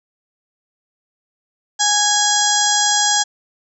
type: harmonic tone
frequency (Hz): 828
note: G#5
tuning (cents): -5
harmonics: 1 / 2 / 4 / 5 / 6 / 7 / 8 / 9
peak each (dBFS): -20 / -22 / -21 / -28 / -23 / -22 / -21 / -21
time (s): 1.79-3.24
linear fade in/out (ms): 20
effects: none